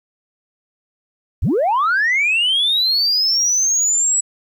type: linear sweep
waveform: sine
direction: up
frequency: 41.2 to 7880 Hz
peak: -12 dBFS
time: 1.42-4.21 s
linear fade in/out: 10 ms
effects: tanh soft clip ceiling -11 dBFS + 9-bit